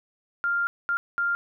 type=tone bursts at uneven times; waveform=sine; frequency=1396.9 Hz; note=F6; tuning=in tune; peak=-22 dBFS; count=3; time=0.44-0.67 / 0.89-0.97 / 1.18-1.35 s; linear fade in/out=0 ms; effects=none